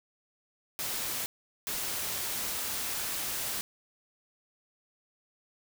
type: noise bursts at uneven times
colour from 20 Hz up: white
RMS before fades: -34 dBFS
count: 2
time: 0.79-1.26 / 1.67-3.61 s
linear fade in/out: 0 ms
effects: none